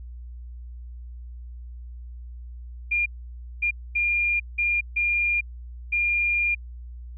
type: tone bursts at uneven times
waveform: sine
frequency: 2408 Hz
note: D7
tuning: 43 cents sharp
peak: -20 dBFS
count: 6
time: 2.91-3.06 / 3.62-3.71 / 3.95-4.4 / 4.58-4.81 / 4.96-5.41 / 5.92-6.55 s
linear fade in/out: 10 ms
effects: added 60 Hz sine -36 dBFS peak until 7.17 s